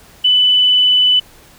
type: tone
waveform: sine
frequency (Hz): 2993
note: F#7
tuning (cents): +19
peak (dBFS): -8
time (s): 0.24-1.2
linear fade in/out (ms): 10
effects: pink hiss -44 dBFS RMS until 1.58 s